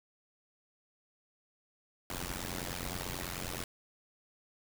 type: noise with amplitude modulation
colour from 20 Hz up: pink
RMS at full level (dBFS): -35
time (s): 2.1-3.64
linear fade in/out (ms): 2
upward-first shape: sine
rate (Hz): 89.3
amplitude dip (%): 100
effects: none